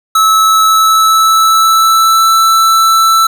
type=tone with pitch glide; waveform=square; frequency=1300 to 1325 Hz; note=E6 to E6; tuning=-24 to +9 cents; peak=-6 dBFS; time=0.15-3.27 s; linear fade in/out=5 ms; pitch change=+33 cents; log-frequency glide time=0.45-2.29 s; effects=none